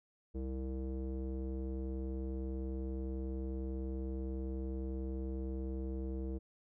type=tone with low-pass filter; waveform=square; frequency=65.41 Hz; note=C2; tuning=in tune; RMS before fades=-39 dBFS; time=0.34-6.39 s; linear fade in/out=20 ms; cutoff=400 Hz; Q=3.5; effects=none